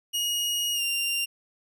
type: tone with pitch glide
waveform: sawtooth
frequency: 2879 to 2784 Hz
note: F#7 to F7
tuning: -48 to -6 cents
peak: -22 dBFS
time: 0.13-1.26 s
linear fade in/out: 20 ms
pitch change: -58 cents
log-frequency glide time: 0.74-0.82 s
effects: none